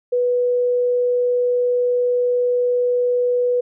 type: tone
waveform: sine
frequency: 491.4 Hz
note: B4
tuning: 9 cents flat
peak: -15 dBFS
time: 0.12-3.61 s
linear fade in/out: 10 ms
effects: none